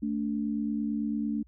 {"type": "tone pair together", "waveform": "sine", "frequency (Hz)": [220, 289], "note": ["A3", "D4"], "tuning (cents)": [0, -28], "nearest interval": "perfect fourth", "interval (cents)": 472, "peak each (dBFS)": [-29, -32], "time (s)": [0.02, 1.43], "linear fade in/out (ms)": 10, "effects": ["added 60 Hz sine -55 dBFS peak until 1.47 s"]}